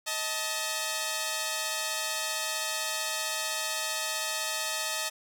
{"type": "tone pair together", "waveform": "5% pulse", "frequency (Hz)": [630.8, 880], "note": ["D#5", "A5"], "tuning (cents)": [24, 0], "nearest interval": "tritone", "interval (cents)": 576, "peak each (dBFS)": -21, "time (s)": [0.06, 5.1], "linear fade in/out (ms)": 20, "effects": []}